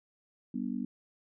sine chord, G major, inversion none, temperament just, 196 / 245 / 294 Hz, G3 / B3 / D4, 0 / -14 / +2 cents, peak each -37 / -34 / -40 dBFS, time 0.54-0.85 s, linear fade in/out 5 ms, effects none

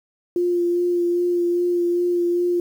sine tone with vibrato, 350 Hz, F4, 4 cents sharp, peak -17 dBFS, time 0.36-2.6 s, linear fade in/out 2 ms, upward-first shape sine, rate 2.5 Hz, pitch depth 16 cents each way, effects 8-bit

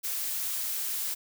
blue noise, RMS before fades -32 dBFS, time 0.03-1.15 s, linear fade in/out 20 ms, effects none

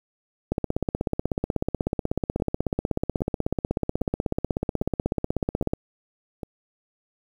two click trains, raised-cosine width 2 ms, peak -19 / -10 dBFS, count 6 / 86, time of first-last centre 2.4-6.432 / 0.52-5.735 s, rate 1.24 / 16.3 Hz, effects 8-bit

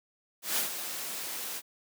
white noise with ADSR envelope, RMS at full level -28 dBFS, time 0.42-1.62 s, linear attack 150 ms, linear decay 120 ms, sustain -9 dB, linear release 47 ms, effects high-pass 200 Hz 12 dB/octave

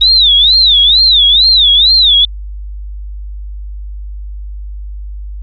sine tone with vibrato, 3729 Hz, A#7, in tune, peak -4 dBFS, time 0.01-2.25 s, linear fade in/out 2 ms, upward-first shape sine, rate 2.2 Hz, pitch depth 210 cents each way, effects added 50 Hz sine -21 dBFS peak until 5.42 s + Opus 24 kbps

